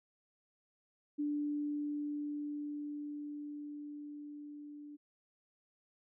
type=tone with level ramp; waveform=sine; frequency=293.7 Hz; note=D4; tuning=in tune; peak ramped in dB=-32 to -47 dBFS; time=1.18-4.97 s; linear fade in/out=20 ms; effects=none